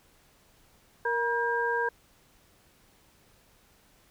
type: tone cluster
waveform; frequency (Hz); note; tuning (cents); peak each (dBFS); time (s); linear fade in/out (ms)
sine; 468.2 / 956 / 1603; A#4 / A#5 / G6; +8 / +43 / +38; -30 / -30 / -29; 1.05-1.89; 5
effects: pink hiss -62 dBFS RMS until 4.1 s